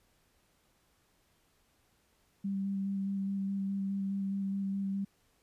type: tone with vibrato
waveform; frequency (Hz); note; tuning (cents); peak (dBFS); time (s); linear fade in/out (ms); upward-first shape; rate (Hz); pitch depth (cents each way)
sine; 196; G3; 0; -31; 2.44-5.05; 10; square; 4.8; 11
effects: pink hiss -71 dBFS RMS until 5.42 s + resampled to 32000 Hz